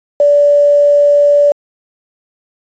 sine tone with quantisation, 579 Hz, D5, 25 cents flat, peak -5 dBFS, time 0.2-1.52 s, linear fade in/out 2 ms, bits 5, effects resampled to 16000 Hz

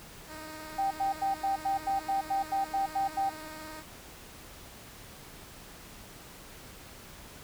10% pulse tone with vibrato, 311.1 Hz, D#4, in tune, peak -34 dBFS, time 0.27-3.84 s, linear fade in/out 50 ms, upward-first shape sine, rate 19 Hz, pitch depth 21 cents each way
sine tone bursts, 784 Hz, G5, in tune, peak -26 dBFS, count 12, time 0.78-3.297 s, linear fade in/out 10 ms, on 130 ms, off 87 ms
effects pink hiss -49 dBFS RMS until 7.43 s

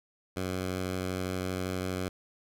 10% pulse tone with vibrato, 92.5 Hz, F#2, in tune, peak -23 dBFS, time 0.36-2.09 s, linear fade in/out 10 ms, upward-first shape triangle, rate 5.4 Hz, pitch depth 10 cents each way, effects none

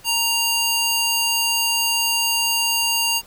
square tone with high-pass filter, 932.3 Hz, A#5, in tune, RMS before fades -20 dBFS, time 0.04-3.22 s, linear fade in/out 50 ms, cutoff 2400 Hz, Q 0.75, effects pink hiss -48 dBFS RMS until 3.26 s

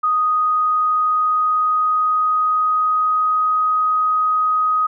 sine tone with pitch glide, 1244.5 to 1254.6 Hz, D#6 to D#6, 0 to +14 cents, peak -14 dBFS, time 0.03-4.87 s, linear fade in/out 10 ms, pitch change +14 cents, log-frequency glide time 0.21-3.63 s, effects none

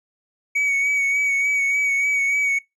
triangle tone with vibrato, 2250 Hz, C#7, 25 cents sharp, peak -16 dBFS, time 0.55-2.59 s, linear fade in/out 10 ms, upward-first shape sine, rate 3.4 Hz, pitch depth 28 cents each way, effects noise-tail reverb RT60 0.2 s tail -23 dB re dry + resampled to 24000 Hz

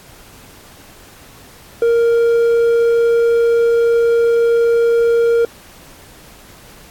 sine tone with hard clipping, 466.2 Hz, A#4, in tune, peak -11 dBFS, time 1.82-5.45 s, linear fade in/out 2 ms, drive 3 dB, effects pink hiss -42 dBFS RMS until 6.9 s + AAC 64 kbps

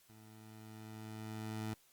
20% pulse tone with level ramp, 109.2 Hz, A2, 13 cents flat, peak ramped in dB -53 to -33 dBFS, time 0.09-1.74 s, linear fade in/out 5 ms, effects white hiss -68 dBFS RMS until 1.92 s + Opus 48 kbps

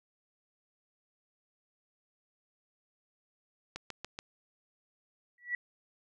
click train, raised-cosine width 0.2 ms, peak -22 dBFS, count 4, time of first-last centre 3.76-4.189 s, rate 6.99 Hz
sine tone with exponential growth, 1944 Hz, B6, 28 cents flat, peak -27 dBFS, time 5.38-5.55 s, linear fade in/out 2 ms, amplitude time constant 36 ms
effects none

